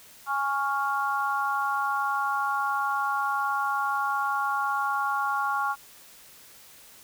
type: chord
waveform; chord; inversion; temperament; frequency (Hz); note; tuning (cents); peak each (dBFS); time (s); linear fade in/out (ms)
sine; Db major; second; equal with one note detuned; 827.3 / 1108.7 / 1396.9; Ab5 / Db6 / F6; -7 / 0 / 0; -29 / -28 / -29; 0.26-5.76; 50
effects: white hiss -51 dBFS RMS until 7.03 s